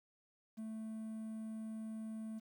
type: tone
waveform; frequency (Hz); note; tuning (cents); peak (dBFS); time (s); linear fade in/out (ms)
triangle; 220; A3; 0; -40; 0.57-2.4; 20
effects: 11-bit